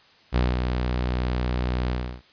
sawtooth tone with ADSR envelope, 61.74 Hz, B1, in tune, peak -14 dBFS, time 0.32-2.22 s, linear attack 40 ms, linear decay 200 ms, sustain -5 dB, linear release 320 ms, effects white hiss -55 dBFS RMS until 2.32 s + resampled to 11025 Hz

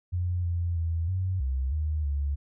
sine tone with pitch steps, 88.9 / 86.2 / 82.9 / 93 / 65.8 / 76.7 / 71.1 Hz, F2 / F2 / E2 / F#2 / C2 / D#2 / C#2, +31 / -22 / +10 / +9 / +10 / -24 / +45 cents, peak -25 dBFS, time 0.12-2.36 s, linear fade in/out 20 ms, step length 320 ms, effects none

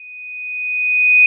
sine tone with level ramp, 2489 Hz, D#7, in tune, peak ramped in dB -34 to -5 dBFS, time 0-1.26 s, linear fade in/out 2 ms, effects none

